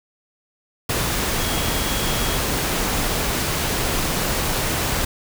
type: tone in noise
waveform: sine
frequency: 3300 Hz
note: G#7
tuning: 12 cents flat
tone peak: -32 dBFS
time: 1.39-2.37 s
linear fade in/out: 5 ms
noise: pink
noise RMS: -22 dBFS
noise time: 0.89-5.05 s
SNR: -13 dB
effects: none